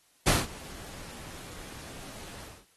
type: noise with ADSR envelope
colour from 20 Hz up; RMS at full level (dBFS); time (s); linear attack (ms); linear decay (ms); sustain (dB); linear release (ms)
pink; -22; 0.26-2.66; 12; 190; -23; 230
effects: white hiss -65 dBFS RMS until 2.76 s + AAC 32 kbps